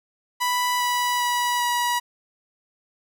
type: tone with pitch steps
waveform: sawtooth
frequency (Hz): 987.8 / 981 / 974.2 / 967.5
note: B5 / B5 / B5 / B5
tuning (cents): 0 / -12 / -24 / -36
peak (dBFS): -17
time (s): 0.4-2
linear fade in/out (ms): 20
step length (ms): 400
effects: none